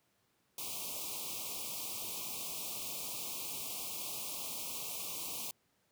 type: band-stop noise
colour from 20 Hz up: white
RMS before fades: -41 dBFS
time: 0.58-5.51 s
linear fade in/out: 2 ms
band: 1200 to 2300 Hz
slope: 96 dB/octave
effects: pink hiss -75 dBFS RMS until 5.91 s + high-pass 100 Hz 12 dB/octave